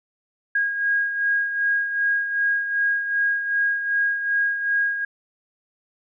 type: beating tone pair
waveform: sine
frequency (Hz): 1635 / 1637.6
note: G#6 / G#6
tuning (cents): -28 / -25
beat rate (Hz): 2.6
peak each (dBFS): -20 / -28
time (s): 0.55-5.05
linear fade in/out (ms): 5
effects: none